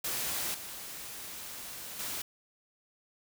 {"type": "noise with level steps", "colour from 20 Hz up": "white", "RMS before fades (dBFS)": [-34, -43, -37], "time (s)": [0.04, 2.22], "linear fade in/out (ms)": 5, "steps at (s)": [0.54, 1.99], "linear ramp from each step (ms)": 5, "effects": []}